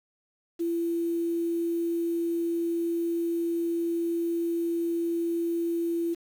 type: tone with quantisation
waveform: sine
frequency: 337.6 Hz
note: E4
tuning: 41 cents sharp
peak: -25 dBFS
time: 0.59-6.15 s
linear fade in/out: 20 ms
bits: 8
effects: none